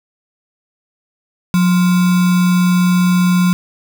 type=tone with sample-and-hold; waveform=sine; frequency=179.9 Hz; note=F#3; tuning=48 cents flat; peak=-9 dBFS; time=1.54-3.53 s; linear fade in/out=0 ms; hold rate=1225 Hz; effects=none